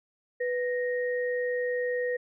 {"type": "tone pair together", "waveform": "sine", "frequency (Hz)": [493.9, 1864.7], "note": ["B4", "A#6"], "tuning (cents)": [0, 0], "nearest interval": "octave + major seventh", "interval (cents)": 2300, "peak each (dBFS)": [-27, -34], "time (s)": [0.4, 2.17], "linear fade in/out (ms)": 10, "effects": []}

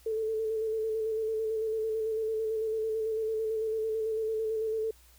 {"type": "tone with vibrato", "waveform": "sine", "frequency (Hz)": 440.4, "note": "A4", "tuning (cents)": 2, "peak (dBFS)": -28, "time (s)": [0.06, 4.91], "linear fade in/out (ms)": 5, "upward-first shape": "square", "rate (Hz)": 9, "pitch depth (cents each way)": 23, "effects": ["added 60 Hz sine -58 dBFS peak until 5.18 s", "white hiss -61 dBFS RMS until 5.18 s"]}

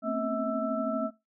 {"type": "tone cluster", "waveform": "sine", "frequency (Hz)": [224.4, 256.1, 268.9, 644, 1324], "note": ["A3", "C4", "C4", "E5", "E6"], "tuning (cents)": [34, -37, 47, -41, 7], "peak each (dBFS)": [-33, -37, -35, -31, -35], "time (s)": [0.02, 1.11], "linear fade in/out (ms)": 50, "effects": ["noise-tail reverb RT60 0.2 s tail -17 dB re dry"]}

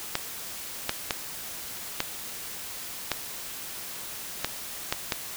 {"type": "clicks", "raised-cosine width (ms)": 0.2, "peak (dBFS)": -7, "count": 8, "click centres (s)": [0.154, 0.894, 1.108, 2.004, 3.117, 4.446, 4.925, 5.122], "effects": ["white hiss -38 dBFS RMS until 5.36 s"]}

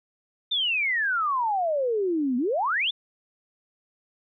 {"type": "exponential two-way sweep", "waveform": "sine", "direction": "down then up", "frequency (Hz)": [3658, 237, 3658], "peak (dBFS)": -22, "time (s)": [0.51, 2.91], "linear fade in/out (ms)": 10, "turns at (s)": 2.37, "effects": []}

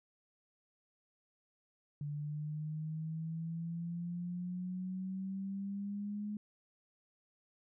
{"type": "exponential sweep", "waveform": "sine", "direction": "up", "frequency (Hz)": [145.5, 210], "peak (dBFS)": -37, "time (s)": [2.01, 6.37], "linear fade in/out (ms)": 2, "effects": []}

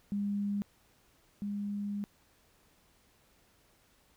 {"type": "tone pair in turn", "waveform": "sine", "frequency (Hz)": [202.7, 203.7], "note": ["G#3", "G#3"], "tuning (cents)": [-42, -33], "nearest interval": "unison", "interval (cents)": 9, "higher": "second", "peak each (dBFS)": [-30, -33], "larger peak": "first", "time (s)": [[0.12, 0.62], [1.42, 2.04]], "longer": "second", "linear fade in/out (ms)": 0, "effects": ["pink hiss -67 dBFS RMS until 4.16 s"]}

